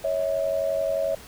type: tone pair together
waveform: sine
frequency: 555.6 / 647 Hz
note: C#5 / E5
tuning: +4 / -32 cents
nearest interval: minor third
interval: 264 cents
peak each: -25 dBFS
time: 0.04-1.15 s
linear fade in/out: 5 ms
effects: pink hiss -45 dBFS RMS until 1.27 s